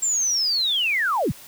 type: linear sweep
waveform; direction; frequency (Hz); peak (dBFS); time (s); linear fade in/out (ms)
sine; down; 7470 to 65.41; -19; 0.02-1.32; 10
effects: white hiss -44 dBFS RMS until 1.47 s